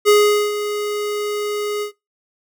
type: tone with ADSR envelope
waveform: square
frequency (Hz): 416.3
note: G#4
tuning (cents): +4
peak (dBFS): -9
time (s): 0.05-1.92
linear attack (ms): 36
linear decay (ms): 430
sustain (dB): -12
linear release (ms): 100
effects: noise-tail reverb RT60 0.2 s tail -20 dB re dry